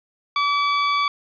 sawtooth tone, 1148 Hz, D6, 40 cents flat, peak -14 dBFS, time 0.36-1.08 s, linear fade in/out 2 ms, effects resampled to 11025 Hz + 9-bit

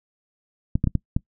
clicks, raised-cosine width 5 ms, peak -8 dBFS, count 5, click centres 0.755 / 0.841 / 0.873 / 0.953 / 1.165 s, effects noise-tail reverb RT60 0.1 s tail -23 dB re dry

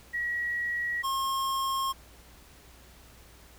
sine / square tone pair in turn, 1915 / 1074.8 Hz, A#6 / C6, +46 / +46 cents, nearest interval minor seventh, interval 1000 cents, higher first, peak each -28 dBFS, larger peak neither, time 0.13-1.03 / 1.03-1.93 s, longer neither, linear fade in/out 20 ms, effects added 60 Hz sine -55 dBFS peak until 3.58 s + pink hiss -55 dBFS RMS until 3.58 s

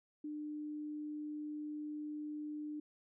sine tone, 300 Hz, D4, 37 cents sharp, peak -40 dBFS, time 0.24-2.8 s, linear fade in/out 5 ms, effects none

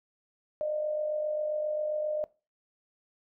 sine tone with amplitude modulation, 608 Hz, D#5, 40 cents flat, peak -26 dBFS, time 0.61-2.24 s, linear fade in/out 0 ms, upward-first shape sine, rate 47.5 Hz, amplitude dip 50%, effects noise-tail reverb RT60 0.3 s tail -21 dB re dry

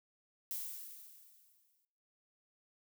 violet noise with exponential decay, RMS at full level -39 dBFS, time 0.51-1.85 s, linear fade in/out 0 ms, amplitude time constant 290 ms, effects noise-tail reverb RT60 0.7 s tail -20 dB re dry

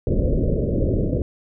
pink low-pass noise, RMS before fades -20 dBFS, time 0.07-1.22 s, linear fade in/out 2 ms, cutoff 600 Hz, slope 96 dB/octave, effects none

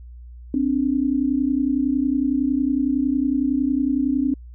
sine tone pair together, 260 / 290.9 Hz, C4 / D4, -11 / -16 cents, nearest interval major second, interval 195 cents, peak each -20 / -21 dBFS, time 0.54-4.34 s, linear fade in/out 2 ms, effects added 60 Hz sine -37 dBFS peak until 4.54 s

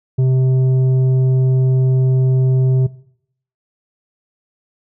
sine tone with tanh clipping, 130 Hz, C3, 11 cents flat, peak -12 dBFS, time 0.18-2.87 s, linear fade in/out 10 ms, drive 7 dB, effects noise-tail reverb RT60 0.7 s tail -20 dB re dry

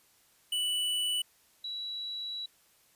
square / sine tone pair in turn, 2967 / 3916 Hz, F#7 / B7, +4 / -15 cents, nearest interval perfect fourth, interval 481 cents, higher second, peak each -29 / -35 dBFS, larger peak first, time 0.52-1.22 / 1.64-2.46 s, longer second, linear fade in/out 5 ms, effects white hiss -65 dBFS RMS until 2.95 s + resampled to 32000 Hz

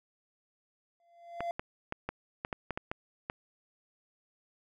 triangle tone with exponential growth, 686 Hz, F5, 31 cents flat, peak -28 dBFS, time 1-1.51 s, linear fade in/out 1 ms, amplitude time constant 110 ms
clicks, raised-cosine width 0.5 ms, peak -19 dBFS, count 10, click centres 1.406 / 1.595 / 1.924 / 2.09 / 2.449 / 2.528 / 2.707 / 2.775 / 2.915 / 3.299 s
effects none

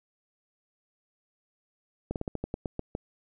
slowing click train, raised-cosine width 2 ms, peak -18 dBFS, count 10, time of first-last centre 2.11-2.951 s, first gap 48 ms, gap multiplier 1.16, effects none

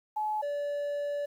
sine / triangle tone pair in turn, 854 / 577.8 Hz, G#5 / D5, +48 / -28 cents, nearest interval perfect fifth, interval 676 cents, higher first, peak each -28 dBFS, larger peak neither, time 0.16-0.42 / 0.42-1.26 s, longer second, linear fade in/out 10 ms, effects 10-bit

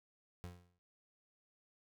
30% pulse tone with exponential decay, 88.6 Hz, F2, 25 cents sharp, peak -40 dBFS, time 0.44-0.79 s, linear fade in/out 0 ms, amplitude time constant 74 ms, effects none

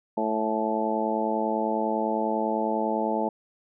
harmonic tone with a mistuned harmonic, 110 Hz, A2, in tune, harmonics 2 / 3 / 4 / 5 / 6 / 7 / 8, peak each -30 / -32 / -32 / -32 / -31 / -36 / -29 dBFS, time 0.17-3.29 s, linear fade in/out 5 ms, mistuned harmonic 8, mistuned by -24 cents, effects none

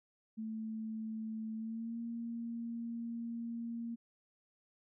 sine tone with pitch glide, 220.3 to 232.6 Hz, A3 to A#3, +2 to -4 cents, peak -38 dBFS, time 0.37-3.96 s, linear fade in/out 20 ms, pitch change +94 cents, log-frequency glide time 1.55-1.99 s, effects none

